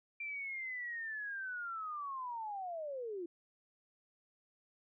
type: linear sweep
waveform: sine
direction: down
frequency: 2368 to 329.8 Hz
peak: -39 dBFS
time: 0.2-3.26 s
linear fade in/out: 5 ms
effects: none